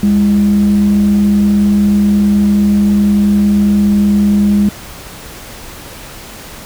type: tone with frequency modulation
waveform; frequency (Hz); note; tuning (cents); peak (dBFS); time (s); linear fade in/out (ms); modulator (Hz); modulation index
sine; 204.6; G#3; -26; -6; 0.03-4.69; 2; 130; 0.29
effects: tanh soft clip ceiling -2 dBFS + pink hiss -31 dBFS RMS until 6.65 s